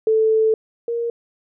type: tone pair in turn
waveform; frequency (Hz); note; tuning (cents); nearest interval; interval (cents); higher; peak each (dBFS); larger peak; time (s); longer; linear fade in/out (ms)
sine; 440 / 468.2; A4 / A#4; 0 / +8; minor second; 108; second; -13 / -20; first; 0.07-0.54 / 0.88-1.1; first; 2
effects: none